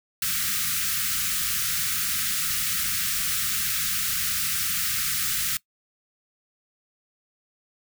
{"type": "band-stop noise", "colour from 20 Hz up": "white", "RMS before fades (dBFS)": -26, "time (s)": [0.22, 5.57], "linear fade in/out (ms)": 2, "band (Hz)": [220, 1200], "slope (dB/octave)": 96, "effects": ["noise-tail reverb RT60 0.1 s tail -21 dB re dry"]}